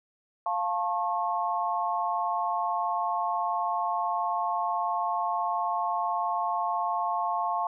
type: chord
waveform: sine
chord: F augmented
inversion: none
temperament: equal with one note detuned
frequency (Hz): 698.5 / 880 / 1085.9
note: F5 / A5 / C#6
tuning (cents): 0 / 0 / -36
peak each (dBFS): -30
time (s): 0.46-7.67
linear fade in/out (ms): 2
effects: none